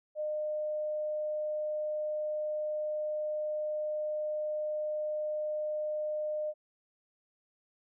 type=tone; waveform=sine; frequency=608 Hz; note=D#5; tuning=40 cents flat; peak=-31 dBFS; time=0.15-6.54 s; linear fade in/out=50 ms; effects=none